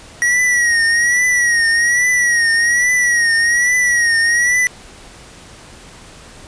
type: tone with vibrato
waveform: square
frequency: 1908 Hz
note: A#6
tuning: 40 cents sharp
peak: -12 dBFS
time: 0.22-4.67 s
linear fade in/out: 0 ms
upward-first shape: triangle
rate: 1.2 Hz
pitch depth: 84 cents each way
effects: pink hiss -39 dBFS RMS until 6.47 s + resampled to 22050 Hz